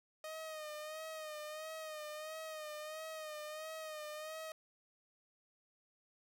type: tone with vibrato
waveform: sawtooth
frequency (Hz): 620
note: D#5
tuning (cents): -6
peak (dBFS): -40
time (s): 0.24-4.52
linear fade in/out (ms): 2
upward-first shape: sine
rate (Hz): 1.5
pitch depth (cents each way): 48
effects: none